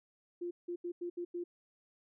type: tone bursts at uneven times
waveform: sine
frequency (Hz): 349.2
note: F4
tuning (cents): 0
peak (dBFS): -36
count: 6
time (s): 0.41-0.51 / 0.68-0.76 / 0.84-0.92 / 1.01-1.1 / 1.17-1.25 / 1.34-1.44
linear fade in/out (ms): 10
effects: none